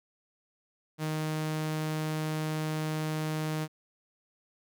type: tone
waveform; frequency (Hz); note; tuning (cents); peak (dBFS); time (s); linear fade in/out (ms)
sawtooth; 155.56; D#3; 0; -26; 0.98-3.68; 50
effects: none